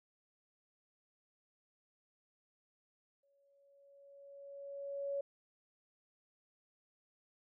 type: tone with exponential growth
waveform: sine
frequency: 560 Hz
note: C#5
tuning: 18 cents sharp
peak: -34 dBFS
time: 3.23-5.21 s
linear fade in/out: 5 ms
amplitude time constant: 430 ms
effects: none